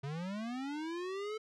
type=linear sweep; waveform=square; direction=up; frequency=133.3 to 440 Hz; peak=-38 dBFS; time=0.03-1.38 s; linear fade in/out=10 ms; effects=low-pass 5000 Hz 12 dB/octave